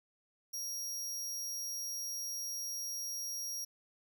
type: tone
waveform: sawtooth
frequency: 5640 Hz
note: F8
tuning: 16 cents sharp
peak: -35 dBFS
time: 0.53-3.65 s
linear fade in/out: 10 ms
effects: none